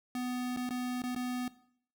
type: tone with dropouts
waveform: square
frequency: 249 Hz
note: B3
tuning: 14 cents sharp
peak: -34 dBFS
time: 0.15-1.48 s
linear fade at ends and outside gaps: 2 ms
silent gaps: 0.564-0.571 / 0.692-0.706 / 1.02-1.037 / 1.149-1.161 s
effects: noise-tail reverb RT60 0.6 s tail -17 dB re dry